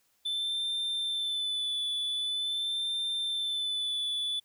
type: tone with vibrato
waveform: triangle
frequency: 3520 Hz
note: A7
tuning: in tune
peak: -28 dBFS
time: 0.25-4.4 s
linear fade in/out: 10 ms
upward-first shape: sine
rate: 0.45 Hz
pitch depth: 30 cents each way
effects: white hiss -71 dBFS RMS until 4.44 s